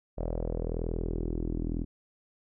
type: tone with low-pass filter sweep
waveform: sawtooth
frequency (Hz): 41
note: E1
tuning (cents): -9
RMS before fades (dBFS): -32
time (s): 0.17-1.85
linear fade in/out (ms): 20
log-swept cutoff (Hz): 600 to 280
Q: 3.4
effects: none